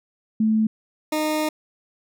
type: tone pair in turn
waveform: sine / 20% pulse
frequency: 218.6 / 307.6 Hz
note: A3 / D#4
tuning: -11 / -20 cents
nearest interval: tritone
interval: 591 cents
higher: second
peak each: -16 dBFS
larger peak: neither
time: 0.4-0.67 / 1.12-1.49 s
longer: second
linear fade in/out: 5 ms
effects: none